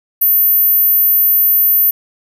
sine tone, 13460 Hz, G#9, 22 cents sharp, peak -8 dBFS, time 0.21-1.91 s, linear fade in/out 10 ms, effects none

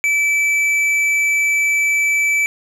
sine tone with tanh clipping, 2312 Hz, D7, 28 cents flat, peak -15 dBFS, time 0.04-2.46 s, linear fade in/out 0 ms, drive 9 dB, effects none

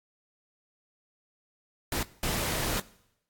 pink noise bursts at uneven times, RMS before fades -30 dBFS, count 2, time 1.92-2.03 / 2.23-2.8 s, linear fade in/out 2 ms, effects noise-tail reverb RT60 0.8 s tail -20 dB re dry + AAC 64 kbps

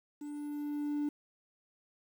triangle tone with level ramp, 293.4 Hz, D4, 2 cents flat, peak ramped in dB -38 to -27 dBFS, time 0.21-1.09 s, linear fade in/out 5 ms, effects tanh soft clip ceiling -25 dBFS + 10-bit

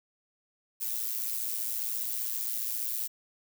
violet noise with amplitude modulation, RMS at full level -30 dBFS, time 0.8-3.08 s, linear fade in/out 20 ms, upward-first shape sine, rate 115 Hz, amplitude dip 65%, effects none

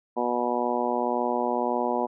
harmonic tone, 121.8 Hz, B2, 24 cents flat, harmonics 2 / 3 / 4 / 5 / 6 / 7 / 8, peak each -31 / -31 / -31 / -31 / -31 / -31 / -31 dBFS, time 0.16-2.07 s, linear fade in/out 20 ms, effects none

